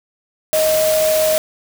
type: tone in noise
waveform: sine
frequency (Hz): 626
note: D#5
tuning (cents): +10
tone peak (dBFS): -13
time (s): 0.53-1.38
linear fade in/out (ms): 0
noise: white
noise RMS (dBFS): -22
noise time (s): 0.53-1.38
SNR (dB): +6
effects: none